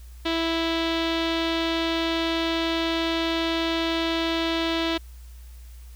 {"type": "tone with low-pass filter", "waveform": "sawtooth", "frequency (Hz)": 329.6, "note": "E4", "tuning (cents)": 0, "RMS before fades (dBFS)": -25, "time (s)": [0.25, 4.98], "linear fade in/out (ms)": 10, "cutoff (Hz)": 3600, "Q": 3.4, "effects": ["added 60 Hz sine -40 dBFS peak until 5.95 s", "white hiss -56 dBFS RMS until 5.95 s"]}